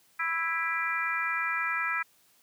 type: harmonic tone with a mistuned harmonic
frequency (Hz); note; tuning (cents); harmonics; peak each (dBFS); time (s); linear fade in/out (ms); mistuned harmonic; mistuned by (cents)
329.6; E4; 0; 3 / 4 / 5 / 6 / 7; -39 / -32 / -33 / -33 / -34; 0.19-2.03; 10; 7; +53
effects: white hiss -64 dBFS RMS until 2.42 s + high-pass 60 Hz 12 dB/octave